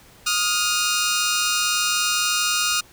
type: tone pair together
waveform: 10% pulse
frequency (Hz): 1244.5 / 1415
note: D#6 / F6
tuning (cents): 0 / +22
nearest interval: major second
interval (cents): 222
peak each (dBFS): -14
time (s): 0.26-2.81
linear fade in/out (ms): 10
effects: pink hiss -50 dBFS RMS until 2.92 s